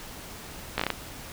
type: slowing click train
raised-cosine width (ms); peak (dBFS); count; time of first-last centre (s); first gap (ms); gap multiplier
0.3; -9; 6; 0.78-0.903; 15; 1.25
effects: pink hiss -42 dBFS RMS until 1.32 s